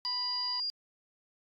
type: tone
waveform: sine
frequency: 4821 Hz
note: D8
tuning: 45 cents sharp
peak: -31 dBFS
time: 0.05-0.7 s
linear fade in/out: 0 ms
type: harmonic tone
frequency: 989 Hz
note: B5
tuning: 2 cents sharp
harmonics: 1 / 2 / 3 / 4 / 5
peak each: -40 / -51 / -51 / -53 / -51 dBFS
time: 0.05-0.6 s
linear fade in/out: 2 ms
effects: AAC 64 kbps